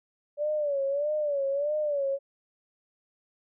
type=tone with vibrato; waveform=sine; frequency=577 Hz; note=D5; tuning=31 cents flat; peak=-25 dBFS; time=0.37-2.19 s; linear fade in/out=50 ms; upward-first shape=sine; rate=1.6 Hz; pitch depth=96 cents each way; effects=none